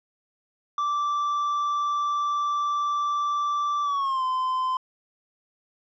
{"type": "tone with pitch glide", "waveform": "triangle", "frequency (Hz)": [1169, 1029.5], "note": ["D6", "C6"], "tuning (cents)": [-8, -28], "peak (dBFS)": -21, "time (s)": [0.78, 4.77], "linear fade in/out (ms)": 2, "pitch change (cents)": -220, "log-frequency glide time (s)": [3.83, 4.24], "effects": ["resampled to 16000 Hz"]}